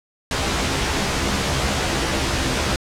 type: noise with comb filter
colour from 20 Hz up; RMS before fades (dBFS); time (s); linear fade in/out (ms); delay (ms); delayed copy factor
pink; -21; 0.31-2.76; 2; 15; +0.7
effects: low-pass 7000 Hz 12 dB/octave